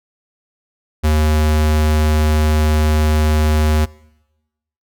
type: tone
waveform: square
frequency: 76.8 Hz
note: D#2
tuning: 22 cents flat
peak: -12 dBFS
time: 1.03-3.86 s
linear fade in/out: 20 ms
effects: noise-tail reverb RT60 1.0 s tail -23 dB re dry